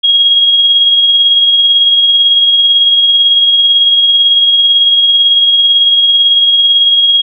sine tone with tremolo, 3284 Hz, G#7, 20 cents flat, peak -3 dBFS, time 0.03-7.22 s, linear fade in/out 20 ms, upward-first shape triangle, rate 18 Hz, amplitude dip 40%, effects none

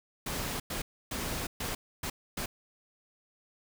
pink noise bursts at uneven times, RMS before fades -35 dBFS, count 6, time 0.26-0.6 / 0.7-0.82 / 1.11-1.47 / 1.6-1.75 / 2.03-2.1 / 2.37-2.46 s, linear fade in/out 5 ms, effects none

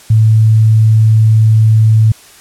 sine tone, 110 Hz, A2, in tune, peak -4 dBFS, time 0.1-2.12 s, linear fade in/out 5 ms, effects white hiss -39 dBFS RMS until 2.4 s + low-pass 11000 Hz 12 dB/octave

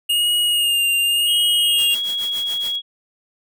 square tone with vibrato, 2842 Hz, F7, 30 cents sharp, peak -16 dBFS, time 0.09-1.95 s, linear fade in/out 10 ms, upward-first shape sine, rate 0.9 Hz, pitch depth 33 cents each way
sine tone with pitch glide, 3202 to 3319 Hz, G7 to G#7, +36 to -2 cents, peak -20 dBFS, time 1.26-2.82 s, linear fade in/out 50 ms, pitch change +62 cents, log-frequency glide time 1.61-1.98 s
white noise with tremolo, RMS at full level -32 dBFS, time 1.78-2.76 s, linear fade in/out 5 ms, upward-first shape triangle, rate 7.1 Hz, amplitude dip 95%
effects none

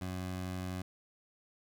20% pulse tone, 92 Hz, F#2, 9 cents flat, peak -32 dBFS, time 0.01-0.82 s, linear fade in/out 5 ms, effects none

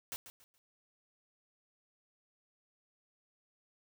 white noise with echo, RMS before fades -41 dBFS, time 0.12-0.16 s, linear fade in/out 0 ms, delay 140 ms, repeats 3, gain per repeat -11 dB, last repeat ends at 0.58 s, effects none

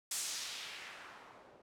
blue noise with low-pass filter sweep, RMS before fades -45 dBFS, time 0.11-1.62 s, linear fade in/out 5 ms, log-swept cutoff 9200 to 500 Hz, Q 1.2, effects none

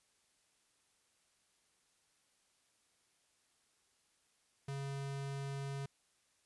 square tone, 138.4 Hz, C#3, 2 cents flat, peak -40 dBFS, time 4.68-5.86 s, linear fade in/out 5 ms, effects white hiss -75 dBFS RMS until 6.45 s + resampled to 24000 Hz

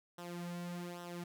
sawtooth tone with flanger, 174.61 Hz, F3, in tune, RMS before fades -44 dBFS, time 0.18-1.24 s, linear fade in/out 5 ms, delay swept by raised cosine 0.43 to 3.33 ms, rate 1.2 Hz, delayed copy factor -0.7, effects none

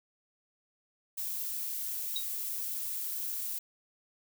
violet noise, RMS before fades -36 dBFS, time 1.17-3.59 s, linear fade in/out 10 ms
triangle tone with exponential decay, 3816 Hz, A#7, 40 cents sharp, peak -27 dBFS, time 2.16-2.28 s, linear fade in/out 1 ms, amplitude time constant 25 ms
effects none

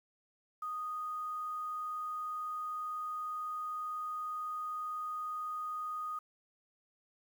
sine tone with quantisation, 1241 Hz, D#6, 5 cents flat, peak -36 dBFS, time 0.62-6.19 s, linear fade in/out 5 ms, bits 10, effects none

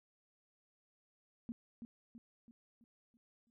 sine tone with echo, 233.1 Hz, A#3, in tune, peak -39 dBFS, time 1.49-1.52 s, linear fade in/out 0 ms, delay 330 ms, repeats 6, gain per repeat -6 dB, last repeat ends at 3.5 s, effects none

